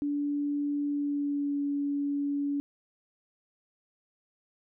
sine tone with pitch glide, 288.9 to 284.9 Hz, D4 to C#4, -28 to +48 cents, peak -27 dBFS, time 0.02-2.6 s, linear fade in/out 0 ms, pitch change -24 cents, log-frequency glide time 0.87-1.61 s, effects none

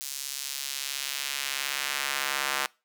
square tone with high-pass filter sweep, 69.3 Hz, C#2, in tune, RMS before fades -32 dBFS, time 0.01-2.66 s, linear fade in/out 0 ms, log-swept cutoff 5900 to 1200 Hz, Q 0.88, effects noise-tail reverb RT60 0.3 s tail -24 dB re dry

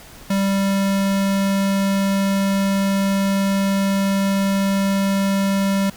square tone, 196.1 Hz, G3, 1 cent sharp, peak -17 dBFS, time 0.3-5.9 s, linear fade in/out 5 ms, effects pink hiss -42 dBFS RMS until 5.96 s

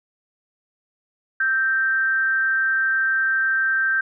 sine tone with amplitude modulation, 1568 Hz, G6, in tune, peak -15 dBFS, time 1.4-4.01 s, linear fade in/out 5 ms, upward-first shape sine, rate 254 Hz, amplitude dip 50%, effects none

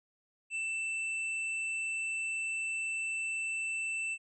triangle tone with hard clipping, 2662 Hz, E7, 16 cents sharp, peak -34 dBFS, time 0.5-4.18 s, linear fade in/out 50 ms, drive 10 dB, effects resampled to 22050 Hz

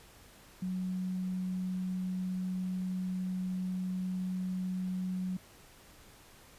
sine tone, 184.6 Hz, F#3, 4 cents flat, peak -32 dBFS, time 0.62-5.37 s, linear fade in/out 5 ms, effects pink hiss -57 dBFS RMS until 6.58 s + resampled to 32000 Hz

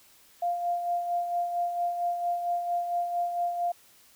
sine tone with tremolo, 698.5 Hz, F5, in tune, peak -24 dBFS, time 0.42-3.72 s, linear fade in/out 5 ms, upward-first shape sine, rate 4.4 Hz, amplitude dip 50%, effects white hiss -58 dBFS RMS until 4.15 s

